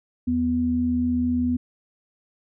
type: tone pair together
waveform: sine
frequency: 81 / 247.3 Hz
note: E2 / B3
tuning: -30 / +3 cents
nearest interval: octave + perfect fifth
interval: 1933 cents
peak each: -29 / -20 dBFS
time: 0.27-1.57 s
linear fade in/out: 10 ms
effects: none